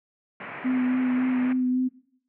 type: band-pass noise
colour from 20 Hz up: white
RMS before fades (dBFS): -38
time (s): 0.4-1.53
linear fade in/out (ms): 5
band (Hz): 120 to 2400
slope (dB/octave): 48
type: tone with vibrato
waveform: sine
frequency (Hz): 253.9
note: B3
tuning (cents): +48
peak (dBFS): -21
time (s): 0.64-1.89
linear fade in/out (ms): 20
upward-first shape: sine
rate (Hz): 3.6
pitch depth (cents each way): 17
effects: noise-tail reverb RT60 0.6 s tail -17 dB re dry